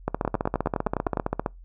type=two click trains; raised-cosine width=1 ms; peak=-10 / -10 dBFS; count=10 / 22; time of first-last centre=0.25-1.172 / 0.08-1.462 s; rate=9.76 / 15.2 Hz; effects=noise-tail reverb RT60 0.2 s tail -26 dB re dry + added 43 Hz sine -43 dBFS peak until 1.64 s